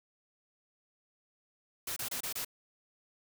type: noise bursts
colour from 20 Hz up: white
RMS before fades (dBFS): -37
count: 5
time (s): 1.87-2.448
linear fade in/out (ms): 5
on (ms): 94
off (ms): 27
effects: none